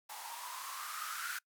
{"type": "noise with band-pass filter sweep", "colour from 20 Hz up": "violet", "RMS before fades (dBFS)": -43, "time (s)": [0.09, 1.39], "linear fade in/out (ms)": 10, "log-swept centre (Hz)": [820, 1500], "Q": 8.5, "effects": ["noise-tail reverb RT60 0.1 s tail -23 dB re dry"]}